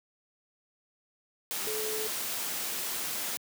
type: tone in noise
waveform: sine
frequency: 432.5 Hz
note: A4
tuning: 30 cents flat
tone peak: -34 dBFS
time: 1.67-2.07 s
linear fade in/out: 0 ms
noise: white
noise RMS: -34 dBFS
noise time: 1.51-3.37 s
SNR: -3 dB
effects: high-pass 150 Hz 12 dB/octave